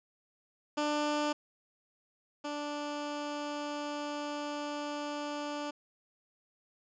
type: tone pair in turn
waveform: 15% pulse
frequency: 296.8 / 293.2 Hz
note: D4 / D4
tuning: +18 / -3 cents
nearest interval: unison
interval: 21 cents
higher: first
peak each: -23 / -29 dBFS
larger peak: first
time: 0.77-1.33 / 2.44-5.71 s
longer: second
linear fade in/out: 10 ms
effects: resampled to 16000 Hz